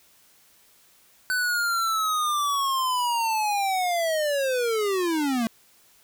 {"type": "linear sweep", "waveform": "square", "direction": "down", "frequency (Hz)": [1513, 220], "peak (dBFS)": -23, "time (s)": [1.3, 5.47], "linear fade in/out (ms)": 0, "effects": ["white hiss -58 dBFS RMS until 6.03 s"]}